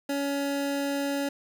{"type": "tone", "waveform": "25% pulse", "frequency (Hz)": 280.9, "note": "C#4", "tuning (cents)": 23, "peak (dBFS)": -23, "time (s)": [0.09, 1.29], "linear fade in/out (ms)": 5, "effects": []}